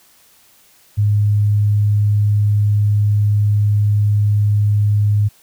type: tone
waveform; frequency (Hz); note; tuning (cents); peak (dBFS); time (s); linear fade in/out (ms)
sine; 103.83; G#2; 0; -11; 0.97-5.29; 20
effects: white hiss -51 dBFS RMS until 5.42 s